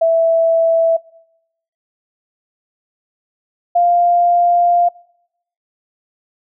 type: tone pair in turn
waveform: sine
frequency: 659.3 / 698.5 Hz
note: E5 / F5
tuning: 0 / 0 cents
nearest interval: minor second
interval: 100 cents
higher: second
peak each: -9 dBFS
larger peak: neither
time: 0.01-0.97 / 3.75-4.89 s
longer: second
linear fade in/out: 10 ms
effects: noise-tail reverb RT60 0.8 s tail -24 dB re dry